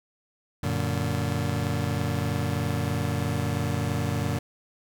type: chord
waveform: 30% pulse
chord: Gb augmented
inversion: none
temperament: just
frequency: 92.5 / 115.62 / 144.53 Hz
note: Gb2 / Bb2 / D3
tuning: 0 / -14 / -27 cents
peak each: -27 dBFS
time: 0.63-4.39 s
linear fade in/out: 5 ms
effects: none